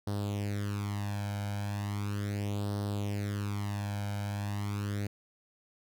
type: tone with flanger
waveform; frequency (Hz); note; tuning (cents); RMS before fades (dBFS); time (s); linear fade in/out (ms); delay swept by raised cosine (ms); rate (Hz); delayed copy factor
sawtooth; 102; G#2; -31; -34; 0.07-5.07; 5; 0.21 to 1.31; 0.37; +0.75
effects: none